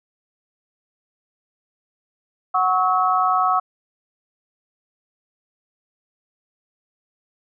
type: tone cluster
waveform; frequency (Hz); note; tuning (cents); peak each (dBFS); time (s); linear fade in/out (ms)
sine; 740 / 1110 / 1290; F#5 / C#6 / E6; 0 / +2 / -38; -20; 2.54-3.6; 10
effects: none